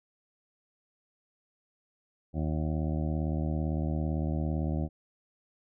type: harmonic tone with a mistuned harmonic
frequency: 77.78 Hz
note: D#2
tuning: in tune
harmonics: 1 / 2 / 3 / 4 / 5 / 7 / 8 / 9 / 10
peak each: -31 / -32 / -36 / -38 / -46 / -44 / -45 / -47 / -50 dBFS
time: 2.33-4.89 s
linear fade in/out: 50 ms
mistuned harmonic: 10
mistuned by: -36 cents
effects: none